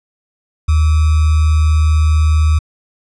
sine tone with sample-and-hold, 77.78 Hz, D#2, in tune, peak -8 dBFS, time 0.68-2.59 s, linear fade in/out 10 ms, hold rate 1225 Hz, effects resampled to 22050 Hz

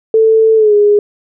sine tone with pitch glide, 443.3 to 413.6 Hz, A4 to G#4, +13 to -7 cents, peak -5 dBFS, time 0.14-0.99 s, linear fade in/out 2 ms, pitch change -120 cents, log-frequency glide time 0.56-0.74 s, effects none

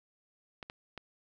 clicks, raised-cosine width 0.3 ms, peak -26 dBFS, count 3, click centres 0.628 / 0.699 / 0.977 s, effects none

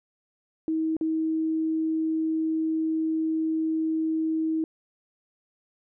sine tone with dropouts, 318.9 Hz, D#4, 43 cents sharp, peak -23 dBFS, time 0.68-4.64 s, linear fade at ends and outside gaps 1 ms, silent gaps 0.967-1.011 s, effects none

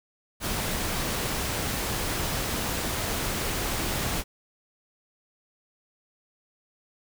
pink noise, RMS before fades -29 dBFS, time 0.4-4.24 s, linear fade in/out 50 ms, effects none

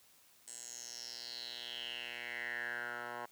10% pulse tone with band-pass filter sweep, 120 Hz, B2, 49 cents flat, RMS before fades -44 dBFS, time 0.47-3.26 s, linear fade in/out 10 ms, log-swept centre 8100 to 1100 Hz, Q 5.9, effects white hiss -65 dBFS RMS until 3.31 s + high-pass 60 Hz 12 dB/octave

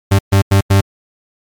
40% pulse tone bursts at uneven times, 98 Hz, G2, in tune, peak -6 dBFS, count 4, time 0.11-0.19 / 0.32-0.42 / 0.51-0.61 / 0.7-0.81 s, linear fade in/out 10 ms, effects MP3 96 kbps

